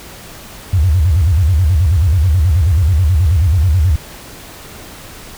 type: tone with vibrato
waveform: sine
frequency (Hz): 83.5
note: E2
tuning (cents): +23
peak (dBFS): -8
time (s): 0.73-3.96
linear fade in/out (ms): 5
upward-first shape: square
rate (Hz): 9.3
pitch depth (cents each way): 210
effects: pink hiss -34 dBFS RMS until 5.37 s